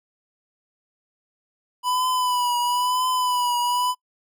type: tone with vibrato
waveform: square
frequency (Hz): 991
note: B5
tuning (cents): +6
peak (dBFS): -21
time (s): 1.83-3.95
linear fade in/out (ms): 50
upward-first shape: triangle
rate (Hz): 1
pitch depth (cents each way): 48
effects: noise-tail reverb RT60 0.1 s tail -24 dB re dry

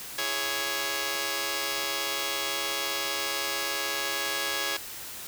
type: chord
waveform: 5% pulse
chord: C# minor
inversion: first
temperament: just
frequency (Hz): 332.6 / 415.8 / 554.4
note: E4 / G#4 / C#5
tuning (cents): +16 / +2 / 0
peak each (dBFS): -25 / -23 / -20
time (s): 0.18-4.77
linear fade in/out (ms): 5
effects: white hiss -40 dBFS RMS until 5.27 s

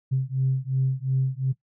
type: beating tone pair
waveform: sine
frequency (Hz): 130.81 / 133.61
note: C3 / C3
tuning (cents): 0 / +37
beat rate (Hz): 2.8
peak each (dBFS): -24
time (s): 0.11-1.53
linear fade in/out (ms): 20
effects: noise-tail reverb RT60 0.1 s tail -17 dB re dry + tanh soft clip ceiling -14 dBFS

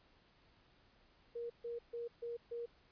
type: tone bursts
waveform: sine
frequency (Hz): 471.5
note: A#4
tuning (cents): +20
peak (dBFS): -40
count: 5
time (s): 1.35-2.66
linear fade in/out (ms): 10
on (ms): 150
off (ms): 140
effects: pink hiss -69 dBFS RMS until 2.91 s + resampled to 11025 Hz

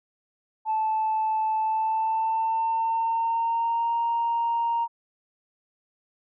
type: tone with pitch glide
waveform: sine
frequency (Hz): 874 to 931.3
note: A5 to A#5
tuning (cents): -12 to -2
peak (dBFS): -21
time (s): 0.65-4.88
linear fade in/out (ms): 50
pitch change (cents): +110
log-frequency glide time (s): 1.57-3.94
effects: tanh soft clip ceiling -18 dBFS

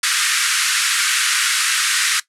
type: band-pass noise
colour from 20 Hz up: pink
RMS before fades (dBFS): -18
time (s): 0.03-2.2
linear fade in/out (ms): 5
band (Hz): 1300 to 11000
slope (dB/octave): 48
effects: noise-tail reverb RT60 0.1 s tail -17 dB re dry

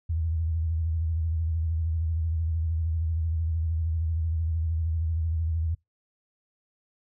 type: tone with vibrato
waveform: sine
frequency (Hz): 81.2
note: E2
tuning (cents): -26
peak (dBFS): -24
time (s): 0.09-5.75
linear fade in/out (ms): 10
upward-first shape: square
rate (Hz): 13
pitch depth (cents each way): 54
effects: noise-tail reverb RT60 0.2 s tail -26 dB re dry

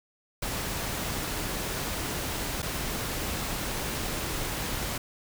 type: noise with dropouts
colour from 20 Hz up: pink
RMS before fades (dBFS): -32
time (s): 0.42-4.98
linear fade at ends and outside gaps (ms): 5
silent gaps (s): 2.621-2.627
effects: none

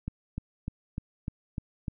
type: click train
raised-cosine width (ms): 5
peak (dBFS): -20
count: 7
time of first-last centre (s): 0.08-1.882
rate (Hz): 3.33
effects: none

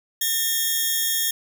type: tone pair together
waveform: 5% pulse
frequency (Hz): 1816 / 3285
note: A#6 / G#7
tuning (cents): -46 / -20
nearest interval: minor seventh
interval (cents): 1026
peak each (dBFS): -14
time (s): 0.21-1.31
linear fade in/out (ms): 5
effects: none

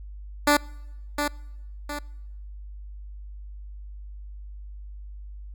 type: tone with echo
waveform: 10% pulse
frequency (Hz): 292.4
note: D4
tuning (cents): -7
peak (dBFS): -8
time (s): 0.47-0.57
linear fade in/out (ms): 5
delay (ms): 710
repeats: 2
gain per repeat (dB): -7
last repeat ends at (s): 1.99
effects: noise-tail reverb RT60 1.0 s tail -25 dB re dry + added 50 Hz sine -37 dBFS peak until 5.54 s

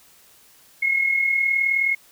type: tone with amplitude modulation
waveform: sine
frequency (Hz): 2165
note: C#7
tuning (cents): -41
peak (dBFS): -15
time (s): 0.82-1.95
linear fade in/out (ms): 10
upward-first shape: sine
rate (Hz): 39.3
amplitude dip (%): 55
effects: white hiss -53 dBFS RMS until 2.11 s

